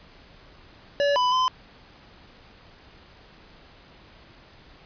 square tone with pitch steps, 571 / 997 / 1024 Hz, D5 / B5 / C6, -49 / +16 / -38 cents, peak -20 dBFS, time 1-1.48 s, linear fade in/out 0 ms, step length 160 ms, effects pink hiss -51 dBFS RMS until 4.85 s + resampled to 11025 Hz

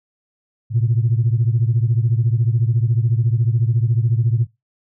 sine beating tone pair, 112.5 / 126.5 Hz, A2 / B2, +39 / +42 cents, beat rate 14 Hz, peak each -15 / -18 dBFS, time 0.7-4.47 s, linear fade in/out 50 ms, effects noise-tail reverb RT60 0.2 s tail -21 dB re dry + tanh soft clip ceiling -8 dBFS

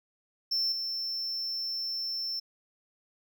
triangle tone with level steps, 5360 Hz, E8, 28 cents sharp, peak -25 / -30 dBFS, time 0.51-2.4 s, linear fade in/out 10 ms, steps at 0.72 s, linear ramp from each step 2 ms, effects none

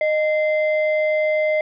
sine tone pair together, 616 / 2076 Hz, D#5 / C7, -17 / -14 cents, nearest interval octave + major sixth, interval 2103 cents, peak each -16 / -23 dBFS, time 0.01-1.61 s, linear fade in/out 2 ms, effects tanh soft clip ceiling -11 dBFS

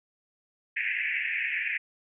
white band-pass noise, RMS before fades -30 dBFS, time 0.76-1.78 s, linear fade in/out 10 ms, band 1700 to 2600 Hz, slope 96 dB/octave, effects none

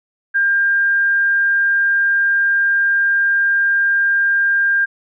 sine tone, 1600 Hz, G6, 35 cents sharp, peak -12 dBFS, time 0.34-4.86 s, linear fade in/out 20 ms, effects none

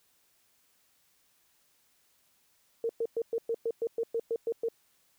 sine tone bursts, 459.6 Hz, A#4, 25 cents flat, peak -27 dBFS, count 12, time 2.84-4.686 s, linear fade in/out 2 ms, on 53 ms, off 110 ms, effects white hiss -69 dBFS RMS until 5.18 s

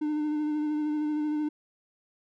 triangle tone with vibrato, 301.6 Hz, D4, 46 cents sharp, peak -24 dBFS, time 0.01-1.49 s, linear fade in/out 10 ms, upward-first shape sine, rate 13 Hz, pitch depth 21 cents each way, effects none

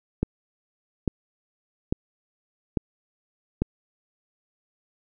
click train, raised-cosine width 3 ms, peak -9 dBFS, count 5, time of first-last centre 0.23-3.62 s, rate 1.18 Hz, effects none

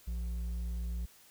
sine tone with hard clipping, 58.6 Hz, A#1, 10 cents sharp, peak -35 dBFS, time 0.07-1.06 s, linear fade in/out 10 ms, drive 5 dB, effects white hiss -60 dBFS RMS until 1.3 s

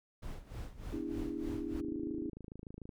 brown noise with tremolo, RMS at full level -41 dBFS, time 0.22-1.81 s, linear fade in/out 10 ms, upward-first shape sine, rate 3.3 Hz, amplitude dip 80%
sine chord, E dominant seventh, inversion second, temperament equal with one note detuned, 246.9 / 293.7 / 329.6 / 406.8 Hz, B3 / D4 / E4 / G#4, 0 / 0 / 0 / -36 cents, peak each -44 / -40 / -40 / -46 dBFS, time 0.92-2.3 s, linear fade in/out 10 ms
click train, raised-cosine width 3 ms, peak -34 dBFS, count 30, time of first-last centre 1.81-2.892 s, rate 26.8 Hz
effects none

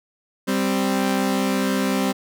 sawtooth tone pair together, 196 / 261.6 Hz, G3 / C4, 0 / 0 cents, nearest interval perfect fourth, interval 500 cents, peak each -18 dBFS, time 0.47-2.13 s, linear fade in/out 20 ms, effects none

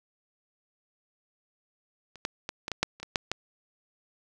clicks, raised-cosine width 0.2 ms, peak -29 / -11 / -16 / -16 / -14 / -6 / -29 / -20 / -7 / -11 dBFS, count 10, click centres 2.157 / 2.251 / 2.491 / 2.681 / 2.717 / 2.83 / 3 / 3.03 / 3.158 / 3.316 s, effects none

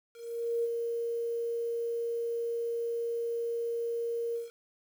sine tone with ADSR envelope, 467 Hz, A#4, 3 cents sharp, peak -26 dBFS, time 0.13-4.51 s, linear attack 510 ms, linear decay 28 ms, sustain -4 dB, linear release 160 ms, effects 9-bit

